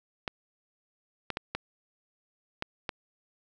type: clicks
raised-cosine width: 0.3 ms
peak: -15 dBFS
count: 6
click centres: 0.278 / 1.303 / 1.371 / 1.55 / 2.624 / 2.892 s
effects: none